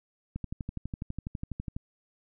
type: click train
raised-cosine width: 5 ms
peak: -22 dBFS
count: 18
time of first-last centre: 0.36-1.765 s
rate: 12.1 Hz
effects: none